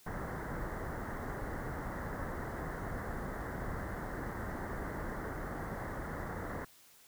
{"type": "low-pass noise", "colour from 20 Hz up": "pink", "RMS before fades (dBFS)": -40, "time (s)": [0.06, 6.65], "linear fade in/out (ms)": 5, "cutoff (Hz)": 2000, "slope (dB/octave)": 96, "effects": ["white hiss -61 dBFS RMS until 7.07 s"]}